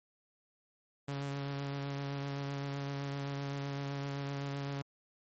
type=tone with vibrato; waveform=sawtooth; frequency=140 Hz; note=C#3; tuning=18 cents sharp; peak=-32 dBFS; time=1.08-4.82 s; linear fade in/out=5 ms; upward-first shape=triangle; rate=7.8 Hz; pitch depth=17 cents each way; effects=low-pass 7000 Hz 12 dB/octave + MP3 32 kbps